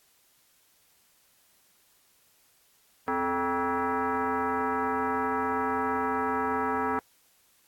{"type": "tone with frequency modulation", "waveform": "sine", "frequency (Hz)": 261.6, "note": "C4", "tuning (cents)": 0, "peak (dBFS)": -25, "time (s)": [3.08, 6.99], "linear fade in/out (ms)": 0, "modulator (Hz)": 349, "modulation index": 3.7, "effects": ["white hiss -64 dBFS RMS until 7.67 s", "AAC 64 kbps"]}